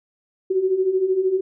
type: beating tone pair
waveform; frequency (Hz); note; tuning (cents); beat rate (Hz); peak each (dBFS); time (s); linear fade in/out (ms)
sine; 366.3 / 379.3; F#4 / F#4; -17 / +43; 13; -24 / -18; 0.5-1.41; 10
effects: none